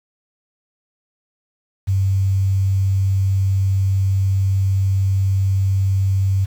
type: tone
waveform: sine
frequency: 96.7 Hz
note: G2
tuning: 23 cents flat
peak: -14 dBFS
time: 1.87-6.46 s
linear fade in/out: 20 ms
effects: 7-bit